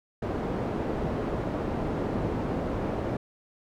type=low-pass noise; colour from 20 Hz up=white; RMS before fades=-30 dBFS; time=0.22-3.17 s; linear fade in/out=5 ms; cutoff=480 Hz; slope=12 dB/octave; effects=none